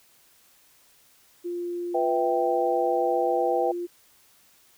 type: tone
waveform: sine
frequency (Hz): 349.2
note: F4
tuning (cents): 0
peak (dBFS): -28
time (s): 1.44-3.87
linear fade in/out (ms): 20
type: chord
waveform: sine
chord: E minor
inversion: second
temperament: equal with one note detuned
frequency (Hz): 493.9 / 656.2 / 784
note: B4 / E5 / G5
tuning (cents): 0 / -8 / 0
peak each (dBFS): -25 / -28 / -26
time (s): 1.94-3.72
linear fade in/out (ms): 10
effects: white hiss -59 dBFS RMS until 4.77 s